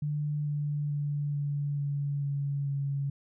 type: tone with pitch steps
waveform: sine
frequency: 148.3 / 146.85 / 145.42 / 143.99 / 142.59 / 141.19 / 139.81 Hz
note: D3 / D3 / D3 / D3 / C#3 / C#3 / C#3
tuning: +17 / 0 / -17 / -34 / +49 / +32 / +15 cents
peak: -28 dBFS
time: 0.02-3.1 s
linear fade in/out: 5 ms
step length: 440 ms
effects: none